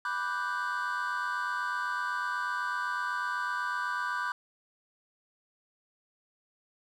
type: chord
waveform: triangle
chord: G major seventh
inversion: first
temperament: equal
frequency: 987.8 / 1174.7 / 1480 / 1568 Hz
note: B5 / D6 / F#6 / G6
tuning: 0 / 0 / 0 / 0 cents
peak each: -33 dBFS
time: 0.05-4.32 s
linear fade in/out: 2 ms
effects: tanh soft clip ceiling -23 dBFS